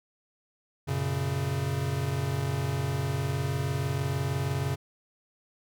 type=chord; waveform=square; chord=F# major; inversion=none; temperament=equal with one note detuned; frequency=92.5 / 118.85 / 138.59 Hz; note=F#2 / A#2 / C#3; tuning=0 / +34 / 0 cents; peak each=-34 / -35 / -30 dBFS; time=0.87-4.76 s; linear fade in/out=20 ms; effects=none